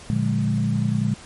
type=chord; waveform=sine; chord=Bb dominant seventh; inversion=none; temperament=equal with one note detuned; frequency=116.54 / 146.83 / 178.49 / 207.7 Hz; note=Bb2 / D3 / F3 / Ab3; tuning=0 / 0 / +38 / 0 cents; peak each=-23 / -25 / -28 / -23 dBFS; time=0.1-1.14 s; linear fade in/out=0 ms; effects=pink hiss -43 dBFS RMS until 1.25 s + MP3 48 kbps